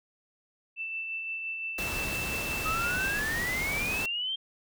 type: tone with tremolo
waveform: sine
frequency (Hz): 2659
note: E7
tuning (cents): +14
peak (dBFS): -31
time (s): 0.76-3.21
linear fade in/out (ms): 50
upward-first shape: sine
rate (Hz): 5.8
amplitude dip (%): 30
type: noise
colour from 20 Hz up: pink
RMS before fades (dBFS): -35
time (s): 1.78-4.06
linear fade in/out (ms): 5
type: exponential sweep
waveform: sine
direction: up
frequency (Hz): 1257 to 3201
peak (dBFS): -29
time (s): 2.65-4.36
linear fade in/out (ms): 10
effects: none